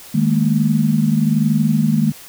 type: chord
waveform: sine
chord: D# suspended fourth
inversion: none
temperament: equal with one note detuned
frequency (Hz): 155.56 / 207.7 / 228.8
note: D#3 / G#3 / A#3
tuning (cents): 0 / 0 / -32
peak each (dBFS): -17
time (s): 0.14-2.12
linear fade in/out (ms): 10
effects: white hiss -39 dBFS RMS until 2.28 s